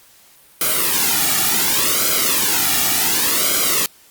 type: noise with flanger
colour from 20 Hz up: white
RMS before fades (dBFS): -17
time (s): 0.61-3.86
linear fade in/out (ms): 2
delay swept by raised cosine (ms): 1.1 to 1.96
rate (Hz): 0.68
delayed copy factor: -0.8
effects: white hiss -49 dBFS RMS until 4.1 s + Opus 48 kbps